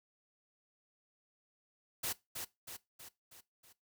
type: noise with echo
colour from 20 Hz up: white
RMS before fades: -37 dBFS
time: 2.03-2.13 s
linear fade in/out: 10 ms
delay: 320 ms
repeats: 5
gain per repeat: -5 dB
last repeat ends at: 3.73 s
effects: noise-tail reverb RT60 0.2 s tail -19 dB re dry